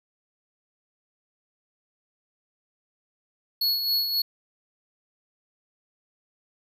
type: tone with tremolo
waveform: square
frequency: 4361 Hz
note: C#8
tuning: 29 cents flat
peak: -21 dBFS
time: 3.61-4.22 s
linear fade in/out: 5 ms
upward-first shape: sine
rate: 3.7 Hz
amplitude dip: 50%
effects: none